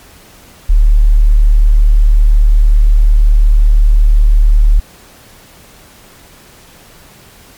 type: tone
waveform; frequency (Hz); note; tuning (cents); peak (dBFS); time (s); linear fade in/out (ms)
sine; 37.23; D1; +24; -3; 0.69-4.8; 10
effects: pink hiss -40 dBFS RMS until 7.57 s + MP3 96 kbps